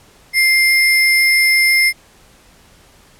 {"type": "tone with sample-and-hold", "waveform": "sine", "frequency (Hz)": 2102, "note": "C7", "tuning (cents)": 7, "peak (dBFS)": -9, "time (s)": [0.33, 1.93], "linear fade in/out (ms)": 50, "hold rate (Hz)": 7350, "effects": ["pink hiss -48 dBFS RMS until 3.19 s", "low-pass 12000 Hz 12 dB/octave"]}